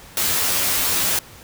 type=noise with comb filter; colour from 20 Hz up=white; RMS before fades=-20 dBFS; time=0.17-1.19 s; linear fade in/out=2 ms; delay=11 ms; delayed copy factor=+0.95; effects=pink hiss -43 dBFS RMS until 1.43 s